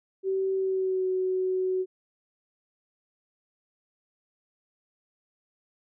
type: tone with pitch glide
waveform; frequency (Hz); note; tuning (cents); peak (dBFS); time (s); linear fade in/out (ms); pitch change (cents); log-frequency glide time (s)
sine; 383.3 to 372.6; G4 to F#4; -39 to +12; -24; 0.23-1.86; 50; -49; 0.54-1.07
effects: none